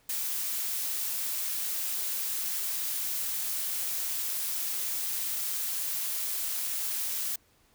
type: noise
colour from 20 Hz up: blue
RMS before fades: -32 dBFS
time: 0.09-7.36 s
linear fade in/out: 5 ms
effects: pink hiss -65 dBFS RMS until 7.74 s